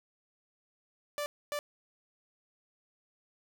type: tone bursts at uneven times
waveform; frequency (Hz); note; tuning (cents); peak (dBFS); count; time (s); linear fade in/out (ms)
sawtooth; 586; D5; -4; -29; 2; 1.18-1.26 / 1.52-1.59; 0
effects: none

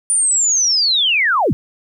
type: linear sweep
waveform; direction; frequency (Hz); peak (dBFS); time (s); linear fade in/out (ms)
sine; down; 9397 to 77.9; -12; 0.1-1.53; 0
effects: 9-bit

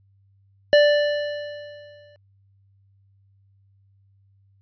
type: tone with exponential decay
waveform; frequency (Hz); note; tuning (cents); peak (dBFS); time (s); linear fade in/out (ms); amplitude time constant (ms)
square; 587.3; D5; 0; -11; 0.73-2.16; 0; 310
effects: added 98 Hz sine -56 dBFS peak until 4.61 s + resampled to 11025 Hz

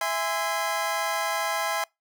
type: chord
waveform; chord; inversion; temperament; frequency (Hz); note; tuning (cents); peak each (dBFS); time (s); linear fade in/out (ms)
25% pulse; E augmented; none; just; 659.3 / 824.1 / 1030.1; E5 / G#5 / B#5; 0 / -14 / -27; -26; 0.01-1.84; 2
effects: noise-tail reverb RT60 0.2 s tail -26 dB re dry

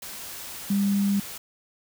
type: tone in noise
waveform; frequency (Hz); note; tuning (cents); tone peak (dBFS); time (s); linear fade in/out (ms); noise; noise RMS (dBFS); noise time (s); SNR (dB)
sine; 199.8; G3; +33; -20; 0.7-1.2; 5; white; -38; 0.02-1.38; +15
effects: none

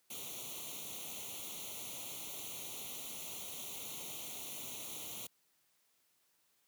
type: noise with comb filter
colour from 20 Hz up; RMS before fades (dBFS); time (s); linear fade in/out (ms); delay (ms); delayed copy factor
white; -45; 0.1-5.27; 5; 0.3; +0.95
effects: white hiss -75 dBFS RMS until 6.67 s + high-pass 100 Hz 12 dB/octave

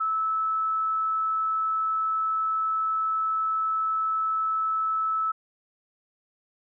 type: tone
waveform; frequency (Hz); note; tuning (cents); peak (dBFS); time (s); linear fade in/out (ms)
sine; 1306; E6; -17; -23; 0-5.32; 10
effects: none

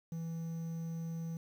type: tone with quantisation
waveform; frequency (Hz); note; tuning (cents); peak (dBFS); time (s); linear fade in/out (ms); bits
triangle; 164.81; E3; 0; -35; 0.12-1.37; 2; 10
effects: none

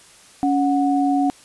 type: tone pair together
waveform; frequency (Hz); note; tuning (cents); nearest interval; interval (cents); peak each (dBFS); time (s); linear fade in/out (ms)
sine; 280.1 / 734; C#4 / F#5; +18 / -14; octave + perfect fourth; 1668; -17 / -20; 0.43-1.3; 0
effects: white hiss -48 dBFS RMS until 1.44 s + resampled to 24000 Hz

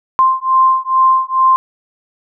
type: beating tone pair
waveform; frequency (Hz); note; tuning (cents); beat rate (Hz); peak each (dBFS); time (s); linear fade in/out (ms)
sine; 1046.5 / 1048.8; C6 / C6; 0 / +4; 2.3; -12; 0.19-1.56; 0
effects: none

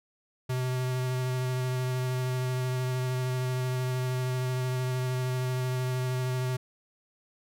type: tone with vibrato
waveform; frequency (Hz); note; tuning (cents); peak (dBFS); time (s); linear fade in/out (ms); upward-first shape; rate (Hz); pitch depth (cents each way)
square; 127.6; C3; -43; -28; 0.49-6.57; 10; sine; 13; 12
effects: none

